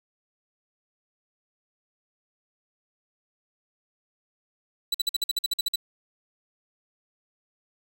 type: tone bursts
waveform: 40% pulse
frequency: 3951 Hz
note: B7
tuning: in tune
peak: -21 dBFS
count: 12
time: 4.92-5.758 s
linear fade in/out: 5 ms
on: 24 ms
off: 50 ms
effects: none